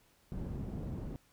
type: low-pass noise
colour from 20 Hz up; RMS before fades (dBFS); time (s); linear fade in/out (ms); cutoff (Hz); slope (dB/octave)
white; -40; 0.32-1.16; 0; 190; 12
effects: pink hiss -68 dBFS RMS until 1.32 s